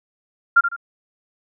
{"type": "tone with echo", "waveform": "sine", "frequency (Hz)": 1391, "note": "F6", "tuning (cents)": -7, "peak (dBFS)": -8, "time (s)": [0.56, 0.61], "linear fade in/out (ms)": 10, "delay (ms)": 77, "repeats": 2, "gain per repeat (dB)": -9, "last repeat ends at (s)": 0.764, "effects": []}